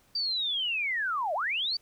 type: linear two-way sweep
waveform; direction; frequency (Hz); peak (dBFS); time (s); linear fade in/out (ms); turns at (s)
sine; down then up; 4699 to 579 to 4699; -27; 0.15-1.77; 5; 1.34
effects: pink hiss -64 dBFS RMS until 1.81 s